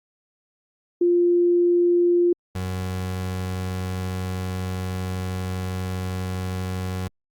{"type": "tone pair in turn", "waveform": ["sine", "30% pulse"], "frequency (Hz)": [349.3, 92.52], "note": ["F4", "F#2"], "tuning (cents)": [0, 0], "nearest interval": "octave + major seventh", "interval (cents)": 2300, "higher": "first", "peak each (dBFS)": [-15, -23], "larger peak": "first", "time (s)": [[1.01, 2.33], [2.55, 7.08]], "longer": "second", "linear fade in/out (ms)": 5, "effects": ["Opus 48 kbps"]}